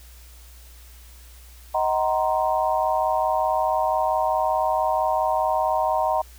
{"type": "chord", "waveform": "sine", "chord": "C half-diminished seventh", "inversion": "first", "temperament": "just", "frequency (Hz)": [627.9, 753.5, 941.9, 1046.5], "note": ["Eb5", "Gb5", "Bb5", "C6"], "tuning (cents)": [16, 31, 18, 0], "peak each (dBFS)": [-24, -24, -24, -29], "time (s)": [1.74, 6.22], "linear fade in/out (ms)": 10, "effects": ["added 60 Hz sine -44 dBFS peak until 6.38 s", "white hiss -51 dBFS RMS until 6.38 s"]}